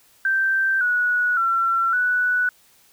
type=tone with pitch steps; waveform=sine; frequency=1563 / 1465 / 1355 / 1481 Hz; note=G6 / F#6 / E6 / F#6; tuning=-6 / -18 / +47 / +1 cents; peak=-17 dBFS; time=0.25-2.49 s; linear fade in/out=2 ms; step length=560 ms; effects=white hiss -56 dBFS RMS until 2.92 s